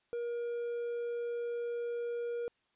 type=tone; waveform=triangle; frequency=474.5 Hz; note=A#4; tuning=31 cents sharp; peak=-32 dBFS; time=0.13-2.48 s; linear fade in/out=0 ms; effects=white hiss -75 dBFS RMS until 2.75 s + resampled to 8000 Hz